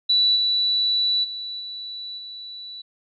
sine tone with level steps, 3951 Hz, B7, in tune, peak -15 / -18 / -29 / -31 / -34 dBFS, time 0.09-2.82 s, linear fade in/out 10 ms, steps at 0.35 / 1.23 / 1.59 / 2.17 s, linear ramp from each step 20 ms, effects none

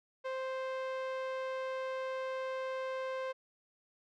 sawtooth tone with low-pass filter, 523.3 Hz, C5, in tune, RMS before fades -38 dBFS, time 0.24-3.33 s, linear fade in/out 20 ms, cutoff 2600 Hz, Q 0.56, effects none

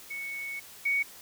sine tone pair in turn, 2217 / 2235 Hz, C#7 / C#7, 0 / +14 cents, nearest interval unison, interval 14 cents, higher second, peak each -34 / -24 dBFS, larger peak second, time 0.1-0.6 / 0.85-1.03 s, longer first, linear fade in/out 10 ms, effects white hiss -49 dBFS RMS until 1.21 s

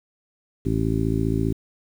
harmonic tone, 55 Hz, A1, in tune, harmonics 1 / 2 / 3 / 4 / 5 / 6 / 7, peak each -28 / -25 / -27 / -31 / -26 / -30 / -29 dBFS, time 0.65-1.53 s, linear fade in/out 10 ms, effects 8-bit

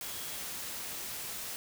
sine tone in noise, 3322 Hz, G#7, in tune, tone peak -51 dBFS, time 0.03-0.36 s, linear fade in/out 0 ms, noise white, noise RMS -40 dBFS, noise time 0.01-1.56 s, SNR -14 dB, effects none

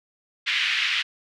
white band-pass noise, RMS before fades -24 dBFS, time 0.46-1.03 s, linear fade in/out 20 ms, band 1800 to 3200 Hz, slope 24 dB/octave, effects none

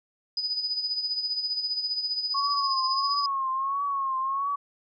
sine tone with tremolo, 4978 Hz, D#8, in tune, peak -24 dBFS, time 0.37-3.26 s, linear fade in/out 2 ms, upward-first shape sine, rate 15 Hz, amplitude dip 60%
sine tone with vibrato, 1092 Hz, C#6, 26 cents flat, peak -25 dBFS, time 2.34-4.56 s, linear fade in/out 10 ms, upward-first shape triangle, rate 1.5 Hz, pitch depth 77 cents each way
effects none

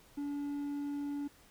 triangle tone, 286.8 Hz, D4, 41 cents flat, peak -33 dBFS, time 0.17-1.28 s, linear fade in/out 10 ms, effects pink hiss -62 dBFS RMS until 1.5 s

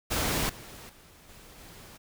pink noise with level steps, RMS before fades -28 / -46 / -55 / -51 / -49 dBFS, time 0.1-1.98 s, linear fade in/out 20 ms, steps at 0.49 / 0.89 / 1.29 / 1.58 s, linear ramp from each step 5 ms, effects none

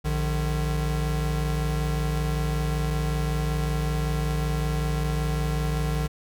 square tone pair together, 58.8 / 151.1 Hz, A#1 / D3, +16 / +50 cents, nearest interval octave + major third, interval 1634 cents, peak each -27 / -27 dBFS, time 0.04-6.08 s, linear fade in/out 20 ms, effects none

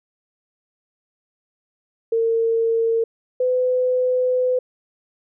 sine tone pair in turn, 455.7 / 504.9 Hz, A#4 / B4, -39 / +38 cents, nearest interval major second, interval 177 cents, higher second, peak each -16 dBFS, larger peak neither, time 2.12-3.04 / 3.4-4.59 s, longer second, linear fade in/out 5 ms, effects none

